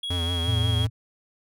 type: tone with pitch glide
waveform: triangle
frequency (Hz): 3322 to 3288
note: G#7 to G#7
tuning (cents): 0 to -18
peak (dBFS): -27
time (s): 0.03-0.85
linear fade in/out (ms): 5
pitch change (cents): -18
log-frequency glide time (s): 0.15-0.65
type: tone with vibrato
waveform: square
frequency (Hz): 85.8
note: F2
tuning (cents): -30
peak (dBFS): -26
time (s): 0.1-0.87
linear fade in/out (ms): 5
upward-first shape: triangle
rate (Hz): 5.6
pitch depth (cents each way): 78
type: tone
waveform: sine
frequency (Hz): 110.9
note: A2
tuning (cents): +14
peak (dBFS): -22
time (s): 0.45-0.9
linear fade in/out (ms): 50
effects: none